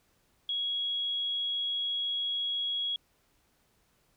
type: tone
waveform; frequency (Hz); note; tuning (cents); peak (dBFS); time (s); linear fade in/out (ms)
sine; 3322; G#7; 0; -29; 0.49-2.96; 2
effects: pink hiss -70 dBFS RMS until 4.16 s